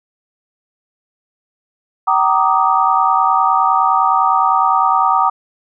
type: chord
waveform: sine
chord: Eb major seventh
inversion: first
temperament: equal with one note detuned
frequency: 766.1 / 932.3 / 1174.7 / 1244.5 Hz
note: G5 / Bb5 / D6 / Eb6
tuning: -40 / 0 / 0 / 0 cents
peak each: -16 dBFS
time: 2.07-5.3 s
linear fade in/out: 10 ms
effects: none